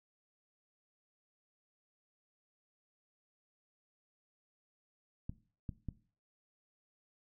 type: clicks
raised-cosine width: 5 ms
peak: -27 dBFS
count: 3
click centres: 5.295 / 5.692 / 5.887 s
effects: noise-tail reverb RT60 0.4 s tail -17 dB re dry